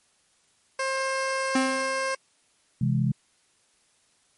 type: tone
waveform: 15% pulse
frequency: 532 Hz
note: C5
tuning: 29 cents sharp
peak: -19 dBFS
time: 0.79-2.15 s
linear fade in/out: 5 ms
type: tone with exponential decay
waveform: square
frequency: 261.6 Hz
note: C4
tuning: in tune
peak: -20 dBFS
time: 1.55-2.15 s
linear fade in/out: 5 ms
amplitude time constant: 130 ms
type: chord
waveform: sine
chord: C augmented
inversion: none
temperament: equal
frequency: 130.81 / 164.81 / 207.7 Hz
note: C3 / E3 / G#3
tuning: 0 / 0 / 0 cents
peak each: -23 / -27 / -27 dBFS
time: 2.81-3.12 s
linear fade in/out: 5 ms
effects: white hiss -65 dBFS RMS until 4.37 s + MP3 48 kbps